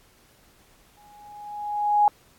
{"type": "tone with exponential growth", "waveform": "sine", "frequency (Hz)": 830.6, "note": "G#5", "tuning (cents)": 0, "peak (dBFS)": -13, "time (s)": [0.97, 2.08], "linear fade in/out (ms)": 1, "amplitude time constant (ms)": 240, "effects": ["pink hiss -58 dBFS RMS until 2.38 s", "AAC 64 kbps"]}